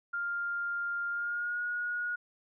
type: tone with pitch glide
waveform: sine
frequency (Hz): 1400 to 1446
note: F6 to F#6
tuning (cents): +4 to -40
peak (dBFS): -31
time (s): 0.13-2.16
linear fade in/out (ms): 10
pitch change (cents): +56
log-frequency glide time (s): 1.1-1.61
effects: none